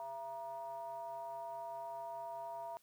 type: ring-modulated tone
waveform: triangle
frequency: 134.6 Hz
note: C3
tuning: 49 cents sharp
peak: -37 dBFS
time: 0-2.77 s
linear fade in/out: 0 ms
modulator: 810 Hz
effects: white hiss -71 dBFS RMS until 2.82 s